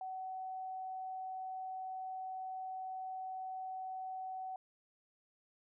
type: tone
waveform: sine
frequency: 753 Hz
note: F#5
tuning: 30 cents sharp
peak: -40 dBFS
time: 0.01-4.56 s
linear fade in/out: 2 ms
effects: none